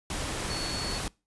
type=tone in noise; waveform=sine; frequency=4412 Hz; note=C#8; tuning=9 cents flat; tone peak=-35 dBFS; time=0.5-0.98 s; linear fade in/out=2 ms; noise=pink; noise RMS=-33 dBFS; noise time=0.1-1.08 s; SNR=-5 dB; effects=noise-tail reverb RT60 0.3 s tail -25 dB re dry + resampled to 24000 Hz